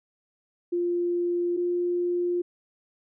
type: tone pair in turn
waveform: sine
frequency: 349.2 / 352 Hz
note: F4 / F4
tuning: 0 / +14 cents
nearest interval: unison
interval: 14 cents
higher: second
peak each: -23 dBFS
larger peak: neither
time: 0.72-1.57 / 1.57-2.42 s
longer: neither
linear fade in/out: 10 ms
effects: none